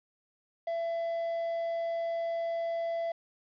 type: tone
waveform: triangle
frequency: 670 Hz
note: E5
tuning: 28 cents sharp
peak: -28 dBFS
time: 0.67-3.12 s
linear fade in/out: 5 ms
effects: resampled to 11025 Hz + 10-bit